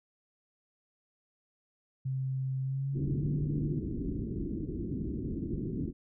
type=tone with pitch glide; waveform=sine; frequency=132.2 to 147.53 Hz; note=C3 to D3; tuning=+18 to +8 cents; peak=-30 dBFS; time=2.05-3.8 s; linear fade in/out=10 ms; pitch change=+190 cents; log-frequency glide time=2.62-3.36 s
type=low-pass noise; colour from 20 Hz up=white; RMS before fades=-35 dBFS; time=2.93-5.93 s; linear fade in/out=50 ms; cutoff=350 Hz; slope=48 dB/octave
effects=none